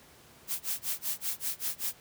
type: noise with tremolo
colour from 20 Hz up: blue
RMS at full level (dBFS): -31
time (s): 0.47-1.94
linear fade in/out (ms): 50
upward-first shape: sine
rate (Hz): 5.2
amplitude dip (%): 100
effects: pink hiss -56 dBFS RMS until 2 s + high-pass 80 Hz 12 dB/octave